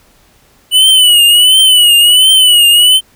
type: tone with vibrato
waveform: square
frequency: 2960 Hz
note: F#7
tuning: in tune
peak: -4 dBFS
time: 0.71-3.01 s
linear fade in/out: 50 ms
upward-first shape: triangle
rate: 1.4 Hz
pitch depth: 99 cents each way
effects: pink hiss -48 dBFS RMS until 3.15 s